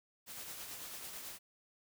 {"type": "noise with tremolo", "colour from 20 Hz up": "white", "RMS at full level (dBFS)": -45, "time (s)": [0.26, 1.39], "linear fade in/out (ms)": 50, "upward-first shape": "triangle", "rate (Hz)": 9.1, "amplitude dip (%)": 40, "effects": []}